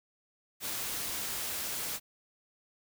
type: noise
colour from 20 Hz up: white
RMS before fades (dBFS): -36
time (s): 0.6-2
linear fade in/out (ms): 50
effects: none